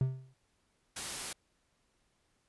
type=tone with exponential decay; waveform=triangle; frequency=130.81 Hz; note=C3; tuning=in tune; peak=-22 dBFS; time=0.01-0.34 s; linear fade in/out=2 ms; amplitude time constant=71 ms
type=noise; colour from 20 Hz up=white; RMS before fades=-39 dBFS; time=0.96-1.33 s; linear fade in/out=5 ms
effects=pink hiss -75 dBFS RMS until 2.48 s + resampled to 24000 Hz